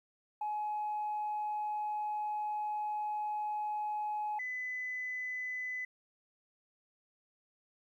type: tone pair in turn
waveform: sine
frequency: 844 / 2007 Hz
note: G#5 / B6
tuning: +28 / +27 cents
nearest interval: octave + minor third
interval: 1499 cents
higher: second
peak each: -32 / -35 dBFS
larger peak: first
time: 0.41-4.39 / 4.39-5.85 s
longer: first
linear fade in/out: 5 ms
effects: tanh soft clip ceiling -30 dBFS + 12-bit